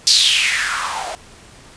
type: noise with band-pass filter sweep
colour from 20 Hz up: blue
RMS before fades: -17 dBFS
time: 0.07-1.15 s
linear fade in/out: 0 ms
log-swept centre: 4800 to 620 Hz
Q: 5.1
effects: pink hiss -43 dBFS RMS until 1.76 s + resampled to 22050 Hz